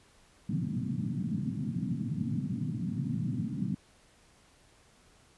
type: band-pass noise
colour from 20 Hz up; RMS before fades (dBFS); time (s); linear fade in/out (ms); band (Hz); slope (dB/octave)
white; -33; 0.49-3.75; 5; 110 to 250; 48
effects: pink hiss -62 dBFS RMS until 5.37 s + resampled to 24000 Hz